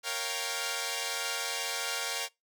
5% pulse chord, G half-diminished seventh, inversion first, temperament equal, 466.2 / 554.4 / 698.5 / 784 Hz, Bb4 / Db5 / F5 / G5, 0 / 0 / 0 / 0 cents, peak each -26 dBFS, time 0.03-2.29 s, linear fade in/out 50 ms, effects noise-tail reverb RT60 0.2 s tail -23 dB re dry

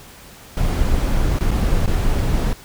brown noise with dropouts, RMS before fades -17 dBFS, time 0.57-2.53 s, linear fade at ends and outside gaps 1 ms, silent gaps 1.387-1.408 / 1.507-1.514 / 1.861-1.877 s, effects pink hiss -42 dBFS RMS until 2.64 s

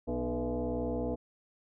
sine tone with frequency modulation, 122.6 Hz, B2, 12 cents flat, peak -30 dBFS, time 0.07-1.16 s, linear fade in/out 20 ms, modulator 183 Hz, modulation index 2.9, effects none

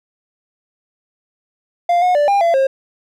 triangle tone with pitch steps, 697 / 724 / 586 / 802 / 678 / 536 Hz, F5 / F#5 / D5 / G5 / E5 / C5, -4 / -38 / -4 / +39 / +49 / +42 cents, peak -9 dBFS, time 1.89-2.67 s, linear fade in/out 5 ms, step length 130 ms, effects none

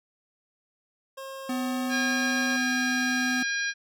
25% pulse tone with pitch glide, 537 to 543.2 Hz, C5 to C#5, +45 to -35 cents, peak -33 dBFS, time 1.17-2.57 s, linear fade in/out 10 ms, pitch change +20 cents, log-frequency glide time 1.47-2.27 s
square tone, 252.6 Hz, B3, 39 cents sharp, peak -28 dBFS, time 1.49-3.43 s, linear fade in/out 5 ms
harmonic tone, 811 Hz, G#5, 41 cents flat, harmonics 2 / 3 / 4 / 5 / 6 / 7, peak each -27 / -35 / -41 / -37 / -42 / -37 dBFS, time 1.89-3.74 s, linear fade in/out 50 ms
effects none

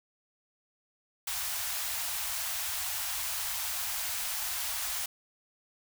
white band-stop noise, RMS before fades -34 dBFS, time 1.27-5.06 s, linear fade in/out 5 ms, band 100 to 650 Hz, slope 48 dB/octave, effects none

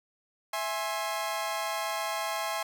sawtooth chord, E augmented, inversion none, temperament equal with one note detuned, 659.3 / 830.6 / 1063 Hz, E5 / G#5 / B#5, 0 / 0 / +27 cents, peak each -31 dBFS, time 0.53-2.63 s, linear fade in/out 5 ms, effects none

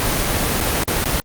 pink noise with dropouts, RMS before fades -19 dBFS, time 0-1.2 s, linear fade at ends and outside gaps 0 ms, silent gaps 0.249-0.253 / 0.604-0.609 / 0.836-0.879 / 1.041-1.057 s, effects Opus 24 kbps

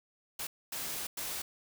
white noise bursts at uneven times, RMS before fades -38 dBFS, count 3, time 0.39-0.47 / 0.72-1.07 / 1.17-1.42 s, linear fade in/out 5 ms, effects none

